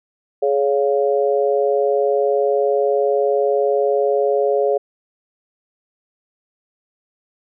harmonic tone, 140 Hz, C#3, 18 cents sharp, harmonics 3 / 4 / 5, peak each -17 / -18 / -23 dBFS, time 0.42-4.78 s, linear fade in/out 10 ms, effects none

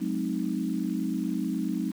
sine chord, F# diminished seventh, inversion none, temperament equal with one note detuned, 185 / 214.4 / 261.6 / 311.1 Hz, F#3 / A3 / C4 / Eb4, 0 / -45 / 0 / 0 cents, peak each -32 dBFS, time 0-1.92 s, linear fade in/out 20 ms, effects 8-bit

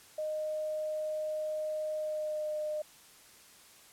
sine tone with pitch glide, 617 to 608.9 Hz, D#5 to D#5, -15 to -38 cents, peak -32 dBFS, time 0.18-2.82 s, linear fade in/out 5 ms, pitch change -23 cents, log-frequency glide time 1.94-2.54 s, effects white hiss -57 dBFS RMS until 3.92 s + low-pass 12000 Hz 12 dB/octave

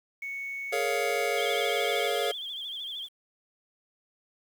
sine tone, 2217 Hz, C#7, in tune, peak -33 dBFS, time 0.22-2.08 s, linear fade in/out 5 ms
square chord, Bb minor seventh, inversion third, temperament just, 419.5 / 466.2 / 559.4 / 699.2 Hz, Ab4 / Bb4 / Db5 / F5, +17 / 0 / +16 / +2 cents, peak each -33 dBFS, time 0.72-2.32 s, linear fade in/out 10 ms
sine tone with vibrato, 3327 Hz, G#7, 2 cents sharp, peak -34 dBFS, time 1.34-3.09 s, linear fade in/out 50 ms, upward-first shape sine, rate 13 Hz, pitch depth 95 cents each way
effects 9-bit

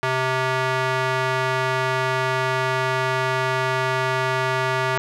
square tone with band-pass filter, 130 Hz, C3, 11 cents flat, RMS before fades -22 dBFS, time 0.03-4.98 s, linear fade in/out 0 ms, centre 1400 Hz, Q 0.87, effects none

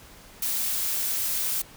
blue noise with amplitude modulation, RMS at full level -26 dBFS, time 0.42-1.62 s, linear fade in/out 5 ms, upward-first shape sine, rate 272 Hz, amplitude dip 25%, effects pink hiss -49 dBFS RMS until 1.76 s

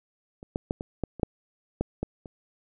clicks, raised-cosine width 2 ms, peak -29 / -14 / -13 / -20 / -14 / -26 / -8 / -12 / -15 / -28 dBFS, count 10, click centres 0.429 / 0.559 / 0.709 / 0.809 / 1.037 / 1.197 / 1.232 / 1.81 / 2.03 / 2.258 s, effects none

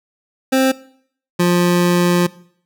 25% pulse tone pair in turn, 263.6 / 175.93 Hz, C4 / F3, +13 / +13 cents, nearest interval perfect fifth, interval 700 cents, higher first, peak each -8 dBFS, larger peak neither, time 0.52-0.72 / 1.39-2.27 s, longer second, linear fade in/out 10 ms, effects noise-tail reverb RT60 0.6 s tail -20 dB re dry

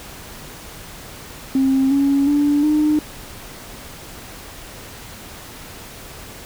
sine tone with pitch steps, 266.9 / 278.4 / 290.4 / 302.9 Hz, C4 / C#4 / D4 / D#4, +35 / +8 / -19 / -46 cents, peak -12 dBFS, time 1.55-2.99 s, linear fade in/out 2 ms, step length 360 ms, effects tanh soft clip ceiling -9 dBFS + pink hiss -37 dBFS RMS until 6.45 s

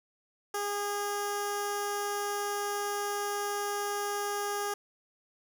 10% pulse tone with notch filter, 408.6 Hz, G#4, 28 cents flat, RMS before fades -33 dBFS, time 0.54-4.74 s, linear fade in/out 5 ms, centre 2300 Hz, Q 1.2, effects none

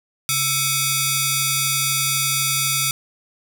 5% pulse ring-modulated tone, 1188 Hz, D6, 20 cents sharp, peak -3 dBFS, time 0.29-2.91 s, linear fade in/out 0 ms, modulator 1050 Hz, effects none

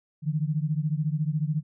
sine beating tone pair, 148.2 / 162.2 Hz, D3 / E3, +16 / -28 cents, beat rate 14 Hz, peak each -26 / -28 dBFS, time 0.22-1.63 s, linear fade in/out 50 ms, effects none

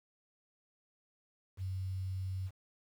sine tone with quantisation, 94.3 Hz, F#2, 33 cents sharp, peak -35 dBFS, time 1.57-2.51 s, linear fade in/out 50 ms, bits 10, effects none

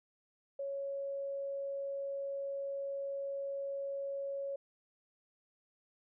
sine tone, 554.4 Hz, C#5, in tune, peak -36 dBFS, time 0.59-4.56 s, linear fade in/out 5 ms, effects none

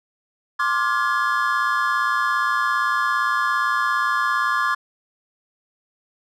triangle chord, D half-diminished seventh, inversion third, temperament just, 1057.2 / 1174.7 / 1409.6 / 1691.5 Hz, C6 / D6 / F6 / Ab6, +18 / 0 / +16 / +31 cents, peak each -22 / -21 / -24 / -22 dBFS, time 0.59-4.75 s, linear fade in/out 10 ms, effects none

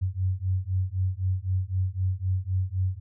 sine beating tone pair, 91.6 / 95.5 Hz, F#2 / G2, -17 / -45 cents, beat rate 3.9 Hz, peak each -27 / -27 dBFS, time 0.01-3 s, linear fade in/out 20 ms, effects none

